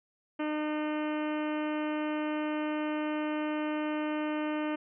harmonic tone, 303.8 Hz, D#4, 41 cents flat, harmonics 1 / 2 / 3 / 4 / 5 / 6 / 7 / 8 / 9 / 10, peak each -31 / -37 / -41 / -43 / -45 / -47 / -48 / -49 / -50 / -51 dBFS, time 0.39-4.76 s, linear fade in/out 10 ms, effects none

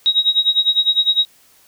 sine tone with tremolo, 3804 Hz, A#7, 34 cents sharp, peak -9 dBFS, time 0.06-1.25 s, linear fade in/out 0 ms, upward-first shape sine, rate 9.9 Hz, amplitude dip 90%, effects white hiss -52 dBFS RMS until 1.67 s

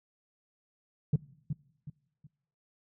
sine tone with echo, 146.83 Hz, D3, in tune, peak -18 dBFS, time 1.13-1.16 s, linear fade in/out 5 ms, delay 370 ms, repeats 3, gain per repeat -10 dB, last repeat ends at 2.27 s, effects noise-tail reverb RT60 0.8 s tail -22 dB re dry + tanh soft clip ceiling -20 dBFS

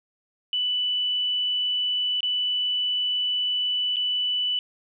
sine tone with dropouts, 2978 Hz, F#7, 11 cents sharp, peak -22 dBFS, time 0.53-4.59 s, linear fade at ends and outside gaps 1 ms, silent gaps 2.206-2.23 / 3.96-3.967 s, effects none

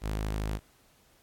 sawtooth tone, 52.6 Hz, G#1, 23 cents sharp, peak -26 dBFS, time 0.01-0.6 s, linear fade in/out 50 ms, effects pink hiss -64 dBFS RMS until 1.22 s + AAC 64 kbps

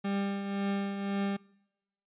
40% pulse tone with tremolo, 198.6 Hz, G3, 23 cents sharp, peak -27 dBFS, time 0.04-1.37 s, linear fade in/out 10 ms, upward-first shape triangle, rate 1.9 Hz, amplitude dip 55%, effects noise-tail reverb RT60 0.9 s tail -25 dB re dry + resampled to 8000 Hz

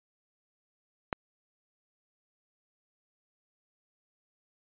click, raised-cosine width 0.5 ms, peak -13 dBFS, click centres 1.128 s, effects resampled to 8000 Hz

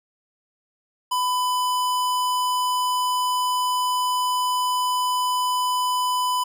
square tone, 1000 Hz, B5, 21 cents sharp, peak -21 dBFS, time 1.11-6.44 s, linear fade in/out 10 ms, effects none

